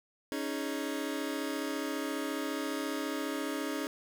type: chord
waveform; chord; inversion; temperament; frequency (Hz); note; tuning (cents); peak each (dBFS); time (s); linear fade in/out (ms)
sawtooth; C# suspended second; none; just; 277.2 / 311.8 / 415.8; C#4 / D#4 / G#4; 0 / +4 / +2; -32 / -33 / -36; 0.32-3.87; 0
effects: 11-bit